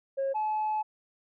sine tone pair in turn, 543 / 858.7 Hz, C#5 / A5, -36 / -42 cents, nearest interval minor sixth, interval 794 cents, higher second, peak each -25 dBFS, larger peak neither, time 0.17-0.34 / 0.34-0.83 s, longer second, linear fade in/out 20 ms, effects tanh soft clip ceiling -24 dBFS

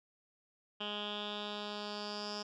10% pulse tone with low-pass filter sweep, 207.7 Hz, G#3, in tune, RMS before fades -41 dBFS, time 0.8-2.43 s, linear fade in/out 10 ms, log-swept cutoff 3100 to 5200 Hz, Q 6.7, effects none

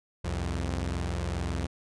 sawtooth tone pair together, 65.23 / 87.31 Hz, C2 / F2, -5 / 0 cents, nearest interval perfect fourth, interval 505 cents, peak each -28 dBFS, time 0.24-1.67 s, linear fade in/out 10 ms, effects resampled to 22050 Hz

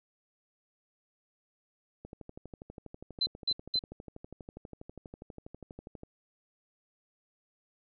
click train, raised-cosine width 2 ms, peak -31 dBFS, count 50, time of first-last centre 2.05-6.034 s, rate 12.3 Hz
sine tone bursts, 4056 Hz, B7, 45 cents sharp, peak -26 dBFS, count 3, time 3.21-3.792 s, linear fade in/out 5 ms, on 54 ms, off 210 ms
effects none

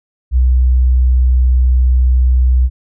sine tone, 62.9 Hz, B1, 32 cents sharp, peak -7 dBFS, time 0.31-2.7 s, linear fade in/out 50 ms, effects none

